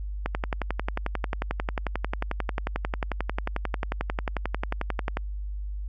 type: click train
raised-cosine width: 0.5 ms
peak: -12 dBFS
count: 56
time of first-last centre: 0.26-5.171 s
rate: 11.2 Hz
effects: added 50 Hz sine -30 dBFS peak until 5.88 s